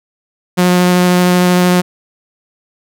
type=tone with vibrato; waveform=sawtooth; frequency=179.5 Hz; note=F3; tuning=48 cents sharp; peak=-4 dBFS; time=0.57-1.82 s; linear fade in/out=20 ms; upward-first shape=sine; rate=13 Hz; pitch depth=8 cents each way; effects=none